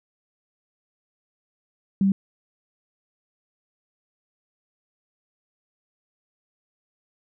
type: tone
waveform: sine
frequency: 195 Hz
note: G3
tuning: 9 cents flat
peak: -16 dBFS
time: 2.01-2.12 s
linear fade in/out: 2 ms
effects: none